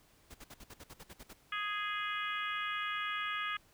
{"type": "noise bursts", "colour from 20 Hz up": "pink", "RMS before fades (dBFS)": -50, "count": 11, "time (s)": [0.3, 1.335], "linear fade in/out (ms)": 10, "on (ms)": 45, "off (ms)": 54}
{"type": "harmonic tone", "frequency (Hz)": 415.3, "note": "G#4", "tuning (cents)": 0, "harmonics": [3, 4, 5, 6, 7, 8], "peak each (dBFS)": [-38, -40, -42, -44, -45, -46], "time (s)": [1.52, 3.57], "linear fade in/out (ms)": 5}
{"effects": ["pink hiss -66 dBFS RMS until 3.73 s"]}